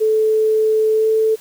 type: tone with pitch glide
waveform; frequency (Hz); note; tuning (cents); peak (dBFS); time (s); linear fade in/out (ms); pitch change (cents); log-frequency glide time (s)
sine; 435.8 to 439.8; A4 to A4; -17 to -1; -12; 0-1.36; 20; +16; 0.94-1.07
effects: white hiss -44 dBFS RMS until 1.4 s